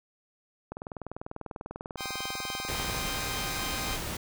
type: click train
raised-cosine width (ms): 1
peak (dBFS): -23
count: 46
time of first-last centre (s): 0.72-2.948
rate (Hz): 20.2
type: chord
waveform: 10% pulse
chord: C minor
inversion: second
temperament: equal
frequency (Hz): 784 / 1046.5 / 1244.5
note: G5 / C6 / Eb6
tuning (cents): 0 / 0 / 0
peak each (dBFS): -30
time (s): 1.97-3.99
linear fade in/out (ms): 50
type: noise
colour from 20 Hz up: pink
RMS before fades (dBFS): -35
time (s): 2.68-4.17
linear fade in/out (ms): 5
effects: none